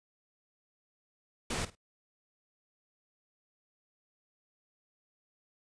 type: noise with echo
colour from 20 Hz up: pink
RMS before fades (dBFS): -34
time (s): 1.5-1.65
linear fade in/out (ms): 5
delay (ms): 51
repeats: 2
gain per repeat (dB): -15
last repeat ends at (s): 1.752
effects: noise-tail reverb RT60 0.1 s tail -22 dB re dry + resampled to 22050 Hz